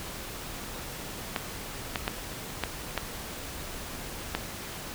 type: clicks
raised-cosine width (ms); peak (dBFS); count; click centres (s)
0.3; -11; 6; 1.362 / 1.958 / 2.079 / 2.637 / 2.977 / 4.35
effects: pink hiss -39 dBFS RMS until 4.94 s